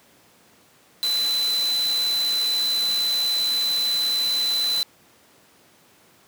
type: tone in noise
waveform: sine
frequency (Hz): 4017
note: B7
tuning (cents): +29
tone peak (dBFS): -20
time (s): 1.03-4.83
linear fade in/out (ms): 0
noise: white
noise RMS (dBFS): -32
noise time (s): 1.03-4.83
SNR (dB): +9
effects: pink hiss -55 dBFS RMS until 6.27 s + high-pass 150 Hz 12 dB/octave

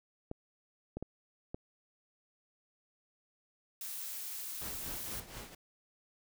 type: clicks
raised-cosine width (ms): 2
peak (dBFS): -26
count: 4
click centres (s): 0.314 / 0.97 / 1.026 / 1.545
type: noise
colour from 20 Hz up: blue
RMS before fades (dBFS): -42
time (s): 3.81-5.2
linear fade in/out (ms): 2
type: noise with tremolo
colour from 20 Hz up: pink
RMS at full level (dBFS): -44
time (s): 4.61-5.55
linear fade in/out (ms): 5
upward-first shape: triangle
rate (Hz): 4.2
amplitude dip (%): 75
effects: none

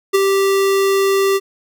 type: tone with ADSR envelope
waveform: square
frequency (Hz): 391.3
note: G4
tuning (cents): -3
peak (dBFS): -9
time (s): 0.13-1.4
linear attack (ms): 19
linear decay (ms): 20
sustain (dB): -4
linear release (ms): 40
effects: none

